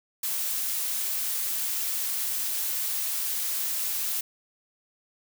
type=noise; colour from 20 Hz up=blue; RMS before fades=-29 dBFS; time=0.23-4.21 s; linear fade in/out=5 ms; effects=none